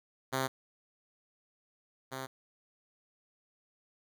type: tone pair in turn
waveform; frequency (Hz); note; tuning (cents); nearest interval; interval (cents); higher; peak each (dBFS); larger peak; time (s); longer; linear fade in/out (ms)
5% pulse; 132.1 / 132.1; C3 / C3; +17 / +17; unison; 0; neither; -19 / -27; first; 0.32-0.48 / 2.11-2.27; neither; 20
effects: none